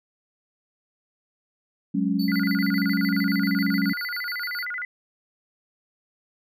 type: chord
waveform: sine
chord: F# suspended second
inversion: none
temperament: equal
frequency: 185 / 207.7 / 277.2 Hz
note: F#3 / G#3 / C#4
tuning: 0 / 0 / 0 cents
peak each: -25 dBFS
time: 1.94-3.93 s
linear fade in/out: 10 ms
type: tone with tremolo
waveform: square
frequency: 4492 Hz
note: C#8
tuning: 22 cents sharp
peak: -32 dBFS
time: 2.19-4.65 s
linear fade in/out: 5 ms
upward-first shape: triangle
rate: 7.2 Hz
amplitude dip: 65%
type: tone with vibrato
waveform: sine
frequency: 1700 Hz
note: G#6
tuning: 40 cents sharp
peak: -28 dBFS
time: 2.28-4.85 s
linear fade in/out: 2 ms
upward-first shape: square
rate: 13 Hz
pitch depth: 290 cents each way
effects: none